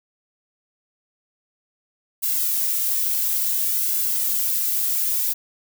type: noise with flanger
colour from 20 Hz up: violet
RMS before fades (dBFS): -22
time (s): 2.22-5.34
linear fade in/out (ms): 20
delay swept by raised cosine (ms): 1.6 to 2.9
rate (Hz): 0.57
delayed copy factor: -0.7
effects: none